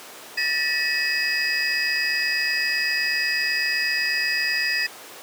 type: tone cluster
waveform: triangle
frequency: 1775 / 1923 / 2558 / 4916 Hz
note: A6 / B6 / D#7 / D#8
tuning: +15 / -47 / +47 / -22 cents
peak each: -25 dBFS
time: 0.37-4.87 s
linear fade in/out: 10 ms
effects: pink hiss -40 dBFS RMS until 5.22 s + high-pass 400 Hz 12 dB/octave